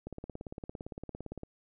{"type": "click train", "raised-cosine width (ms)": 2, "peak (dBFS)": -27, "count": 25, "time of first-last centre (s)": [0.07, 1.434], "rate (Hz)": 17.6, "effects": []}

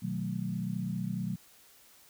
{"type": "chord", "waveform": "sine", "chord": "B dominant seventh", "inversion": "none", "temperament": "equal", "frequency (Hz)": [123.47, 155.56, 185, 220], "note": ["B2", "D#3", "F#3", "A3"], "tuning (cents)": [0, 0, 0, 0], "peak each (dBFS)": [-38, -39, -34, -39], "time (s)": [0.02, 1.36], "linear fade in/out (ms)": 10, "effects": ["white hiss -59 dBFS RMS until 2.09 s"]}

